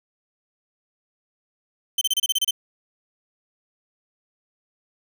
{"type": "tone bursts", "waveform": "sawtooth", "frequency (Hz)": 3091, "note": "G7", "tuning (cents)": -25, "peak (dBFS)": -15, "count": 9, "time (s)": [1.98, 2.509], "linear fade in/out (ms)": 5, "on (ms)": 33, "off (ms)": 29, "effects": []}